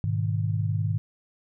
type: chord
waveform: sine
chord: G# minor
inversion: none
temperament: equal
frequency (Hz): 103.83 / 123.47 / 155.56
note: G#2 / B2 / D#3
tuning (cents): 0 / 0 / 0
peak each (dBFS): -25 / -31 / -29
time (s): 0.04-0.98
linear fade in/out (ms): 0
effects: none